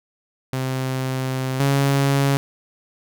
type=tone pair in turn; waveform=sawtooth; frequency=130.81 / 138.59 Hz; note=C3 / C#3; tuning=0 / 0 cents; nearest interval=minor second; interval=100 cents; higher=second; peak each=-18 / -12 dBFS; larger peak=second; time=0.53-1.6 / 1.6-2.37 s; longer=first; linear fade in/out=0 ms; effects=none